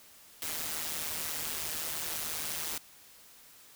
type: noise with amplitude modulation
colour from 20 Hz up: white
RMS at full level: -33 dBFS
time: 0.42-2.78 s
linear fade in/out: 2 ms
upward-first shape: sine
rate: 156 Hz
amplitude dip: 70%
effects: white hiss -56 dBFS RMS until 3.75 s